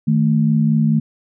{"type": "tone pair together", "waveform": "sine", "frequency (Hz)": [156, 220.6], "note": ["D#3", "A3"], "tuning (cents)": [5, 5], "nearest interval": "tritone", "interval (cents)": 600, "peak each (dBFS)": -15, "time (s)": [0.07, 1], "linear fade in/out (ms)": 10, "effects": []}